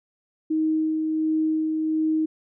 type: tone with tremolo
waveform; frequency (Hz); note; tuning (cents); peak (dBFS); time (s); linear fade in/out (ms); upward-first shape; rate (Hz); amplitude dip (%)
sine; 314.4; D#4; +18; -19; 0.5-2.26; 10; sine; 1.4; 30
effects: none